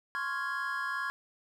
triangle chord, Db major seventh, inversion third, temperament equal, 1046.5 / 1108.7 / 1396.9 / 1661.2 Hz, C6 / Db6 / F6 / Ab6, 0 / 0 / 0 / 0 cents, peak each -37 / -37 / -37 / -33 dBFS, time 0.15-1.1 s, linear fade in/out 0 ms, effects none

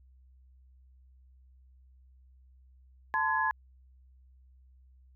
sine tone cluster, 881 / 1028 / 1683 Hz, A5 / C6 / G#6, +2 / -31 / +23 cents, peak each -31 / -30 / -30 dBFS, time 3.14-3.51 s, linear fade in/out 0 ms, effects added 64 Hz sine -56 dBFS peak until 5.15 s

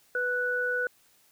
sine tone pair together, 493.9 / 1480 Hz, B4 / F#6, 0 / 0 cents, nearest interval octave + perfect fifth, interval 1900 cents, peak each -31 / -27 dBFS, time 0.15-0.87 s, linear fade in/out 2 ms, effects white hiss -63 dBFS RMS until 1.31 s

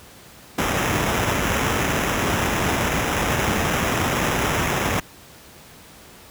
pink noise with sample-and-hold, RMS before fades -21 dBFS, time 0.58-5 s, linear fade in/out 5 ms, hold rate 4410 Hz, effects pink hiss -45 dBFS RMS until 6.3 s + high-pass 60 Hz 12 dB/octave

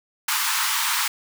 pink high-pass noise, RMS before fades -23 dBFS, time 0.28-1.08 s, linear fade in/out 5 ms, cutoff 870 Hz, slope 96 dB/octave, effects none

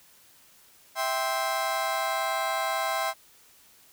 30% pulse chord, C major, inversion first, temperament just, 654.1 / 784.9 / 1046.5 Hz, E5 / G5 / C6, -14 / +2 / 0 cents, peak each -28 dBFS, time 0.95-3.14 s, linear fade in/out 50 ms, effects white hiss -57 dBFS RMS until 3.92 s

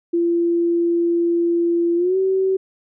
sine tone with pitch glide, 341.3 to 380.9 Hz, F4 to G4, -40 to -50 cents, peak -15 dBFS, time 0.13-2.57 s, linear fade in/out 10 ms, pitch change +190 cents, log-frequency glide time 1.96-2.17 s, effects none

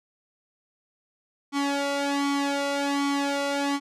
sawtooth tone with flanger, 281.8 Hz, C#4, 29 cents sharp, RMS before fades -26 dBFS, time 1.52-3.8 s, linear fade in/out 50 ms, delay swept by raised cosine 0.91 to 1.49 ms, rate 1.3 Hz, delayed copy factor +1, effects low-pass 8000 Hz 12 dB/octave

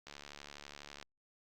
click train, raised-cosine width 0.2 ms, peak -30 dBFS, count 70, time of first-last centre 0.07-1.027 s, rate 72.1 Hz, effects Opus 48 kbps

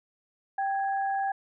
sine tone pair together, 784 / 1661.2 Hz, G5 / G#6, 0 / 0 cents, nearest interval octave + minor second, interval 1300 cents, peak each -26 / -36 dBFS, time 0.58-1.32 s, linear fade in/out 5 ms, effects none

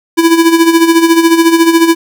square tone with tremolo, 331.6 Hz, E4, 10 cents sharp, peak -3 dBFS, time 0.17-1.95 s, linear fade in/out 20 ms, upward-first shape sine, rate 14 Hz, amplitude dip 65%, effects none

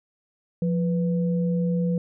sine tone pair together, 174.61 / 493.5 Hz, F3 / B4, 0 / -1 cents, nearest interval octave + tritone, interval 1799 cents, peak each -21 / -30 dBFS, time 0.62-1.98 s, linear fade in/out 2 ms, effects none

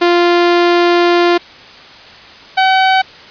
sawtooth tone pair in turn, 348.2 / 759.9 Hz, F4 / F#5, -5 / +46 cents, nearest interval octave + major second, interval 1351 cents, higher second, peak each -4 dBFS, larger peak neither, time 0.01-1.38 / 2.57-3.02 s, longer first, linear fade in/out 10 ms, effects white hiss -36 dBFS RMS until 3.3 s + resampled to 11025 Hz

